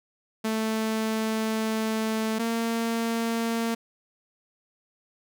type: tone pair in turn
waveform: sawtooth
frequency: 220.3 / 229.3 Hz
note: A3 / A#3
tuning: +2 / -28 cents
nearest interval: minor second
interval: 70 cents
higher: second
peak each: -21 dBFS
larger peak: neither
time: 0.44-2.39 / 2.39-3.75 s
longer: first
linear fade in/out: 10 ms
effects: none